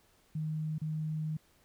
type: tone with dropouts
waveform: sine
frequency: 155.56 Hz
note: D#3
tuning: in tune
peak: -32 dBFS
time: 0.35-1.37 s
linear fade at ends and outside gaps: 5 ms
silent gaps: 0.783-0.815 s
effects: pink hiss -67 dBFS RMS until 1.64 s